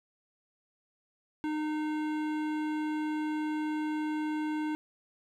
sine tone with hard clipping, 306.1 Hz, D#4, 28 cents flat, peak -32 dBFS, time 1.44-4.75 s, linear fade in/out 0 ms, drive 15 dB, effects none

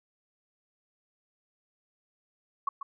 sine tone with echo, 1108.7 Hz, C#6, in tune, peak -25 dBFS, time 2.67-2.69 s, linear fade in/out 5 ms, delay 140 ms, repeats 1, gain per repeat -9 dB, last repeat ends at 2.83 s, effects none

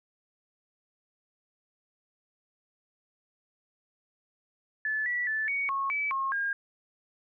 sine tone with pitch steps, 1735 / 1951 / 1749 / 2239 / 1094 / 2298 / 1079 / 1617 Hz, A6 / B6 / A6 / C#7 / C#6 / D7 / C#6 / G#6, -25 / -22 / -11 / +17 / -23 / -38 / -47 / -47 cents, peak -27 dBFS, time 4.85-6.53 s, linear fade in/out 2 ms, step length 210 ms, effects none

